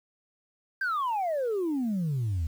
sine exponential sweep, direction down, 1611 to 75.6 Hz, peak -24 dBFS, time 0.81-2.47 s, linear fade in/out 5 ms, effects tanh soft clip ceiling -24 dBFS + 9-bit

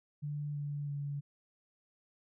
sine tone with pitch steps, 146.83 / 144.89 / 142.98 Hz, D3 / D3 / D3, 0 / -23 / -46 cents, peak -35 dBFS, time 0.22-1.21 s, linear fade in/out 20 ms, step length 330 ms, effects none

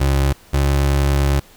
30% pulse tone pair in turn, 68.8 / 69.84 Hz, C#2 / C#2, -12 / +14 cents, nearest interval unison, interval 26 cents, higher second, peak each -11 dBFS, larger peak neither, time 0-0.33 / 0.53-1.4 s, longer second, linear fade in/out 10 ms, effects pink hiss -47 dBFS RMS until 1.56 s

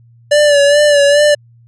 square tone with vibrato, 580 Hz, D5, 22 cents flat, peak -7 dBFS, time 0.31-1.35 s, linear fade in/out 10 ms, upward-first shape sine, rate 2.4 Hz, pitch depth 44 cents each way, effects added 117 Hz sine -42 dBFS peak until 1.67 s + resampled to 22050 Hz

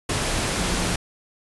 sine tone in noise, 178.1 Hz, F3, 34 cents sharp, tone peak -29 dBFS, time 0.59-0.95 s, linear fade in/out 5 ms, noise pink, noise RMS -24 dBFS, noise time 0.09-0.96 s, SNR -8 dB, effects resampled to 24000 Hz

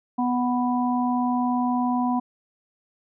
harmonic tone, 247 Hz, B3, in tune, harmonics 1 / 3 / 4, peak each -22 / -27 / -28 dBFS, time 0.18-2.2 s, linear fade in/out 10 ms, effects none

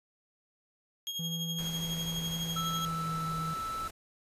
35% pulse tone with tremolo, 3266 Hz, G#7, 30 cents flat, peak -31 dBFS, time 1.07-2.85 s, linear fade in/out 0 ms, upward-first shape sine, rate 12 Hz, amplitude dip 55%
triangle tone with pitch glide, 164.81 to 160.58 Hz, E3 to E3, 0 to -45 cents, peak -33 dBFS, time 1.19-3.54 s, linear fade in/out 5 ms, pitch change -45 cents, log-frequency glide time 2.76-3.25 s
pink noise, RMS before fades -45 dBFS, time 1.58-3.91 s, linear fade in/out 10 ms
triangle tone, 1318.5 Hz, E6, in tune, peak -32 dBFS, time 2.56-3.88 s, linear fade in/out 5 ms
effects resampled to 32000 Hz

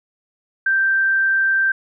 sine tone, 1568 Hz, G6, in tune, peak -14 dBFS, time 0.66-1.72 s, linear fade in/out 5 ms, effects none

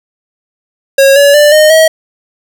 square tone with pitch steps, 546 / 567.9 / 590.6 / 614.3 / 638.9 Hz, C#5 / C#5 / D5 / D#5 / D#5, -26 / +42 / +10 / -22 / +46 cents, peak -3 dBFS, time 0.98-1.88 s, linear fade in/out 5 ms, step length 180 ms, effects none

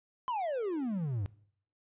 triangle exponential sweep, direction down, 1046.5 to 91.6 Hz, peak -29 dBFS, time 0.28-1.26 s, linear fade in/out 0 ms, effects noise-tail reverb RT60 0.6 s tail -20 dB re dry + resampled to 8000 Hz

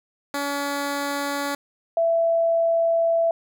10% pulse / sine tone pair in turn, 283.6 / 666 Hz, C#4 / E5, +40 / +18 cents, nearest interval octave + minor third, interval 1478 cents, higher second, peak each -16 / -17 dBFS, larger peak first, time 0.34-1.55 / 1.97-3.31 s, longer second, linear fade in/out 2 ms, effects none

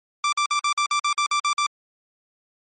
sawtooth tone bursts, 1174.7 Hz, D6, in tune, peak -15 dBFS, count 11, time 0.24-1.665 s, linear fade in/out 2 ms, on 85 ms, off 49 ms, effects MP3 32 kbps

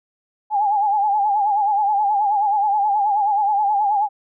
sine tone with vibrato, 824 Hz, G#5, 14 cents flat, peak -15 dBFS, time 0.5-4.09 s, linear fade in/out 50 ms, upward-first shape sine, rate 9.4 Hz, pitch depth 78 cents each way, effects none

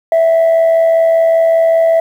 sine tone with amplitude modulation, 658 Hz, E5, 3 cents flat, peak -3 dBFS, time 0.12-2 s, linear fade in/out 2 ms, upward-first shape sine, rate 85.1 Hz, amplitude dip 45%, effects tanh soft clip ceiling -5 dBFS + 7-bit

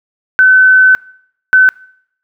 sine tone bursts at uneven times, 1518 Hz, F#6, 44 cents sharp, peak -3 dBFS, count 2, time 0.39-0.95 / 1.53-1.69 s, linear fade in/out 0 ms, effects noise-tail reverb RT60 0.7 s tail -25 dB re dry

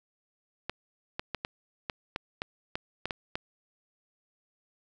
clicks, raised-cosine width 0.3 ms, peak -16 dBFS, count 11, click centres 0.696 / 1.195 / 1.347 / 1.449 / 1.898 / 2.161 / 2.419 / 2.755 / 3.056 / 3.108 / 3.355 s, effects none

